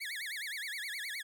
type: tone with vibrato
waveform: 30% pulse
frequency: 1936 Hz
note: B6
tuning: 35 cents flat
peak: -35 dBFS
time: 0-1.23 s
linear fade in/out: 20 ms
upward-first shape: sine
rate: 9.6 Hz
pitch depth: 280 cents each way
effects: none